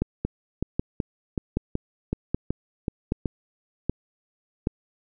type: two click trains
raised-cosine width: 3 ms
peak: -10 / -12 dBFS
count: 7 / 9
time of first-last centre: 0.02-4.671 / 0.25-3.258 s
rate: 1.29 / 2.66 Hz
effects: none